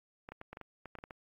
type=clicks; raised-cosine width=0.5 ms; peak=-30 dBFS; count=11; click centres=0.289 / 0.32 / 0.414 / 0.53 / 0.571 / 0.613 / 0.857 / 0.953 / 0.987 / 1.039 / 1.108 s; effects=AAC 32 kbps